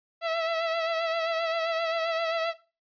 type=tone with vibrato; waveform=sawtooth; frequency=659.3 Hz; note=E5; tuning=in tune; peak=-22 dBFS; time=0.21-2.54 s; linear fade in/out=50 ms; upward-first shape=sine; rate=7.6 Hz; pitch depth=36 cents each way; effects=noise-tail reverb RT60 0.3 s tail -17 dB re dry + resampled to 11025 Hz